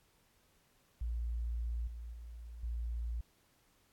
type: tone with level steps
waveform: sine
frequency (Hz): 58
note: A#1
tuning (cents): -8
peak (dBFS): -34 / -42 / -45 / -35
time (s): 1.01-3.21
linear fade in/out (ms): 5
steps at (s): 1.87 / 2.13 / 2.63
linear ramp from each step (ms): 5
effects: pink hiss -71 dBFS RMS until 3.92 s + AAC 64 kbps